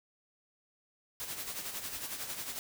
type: noise with tremolo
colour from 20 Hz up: white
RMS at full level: -38 dBFS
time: 1.2-2.59 s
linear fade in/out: 0 ms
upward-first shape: sine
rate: 11 Hz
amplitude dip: 55%
effects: none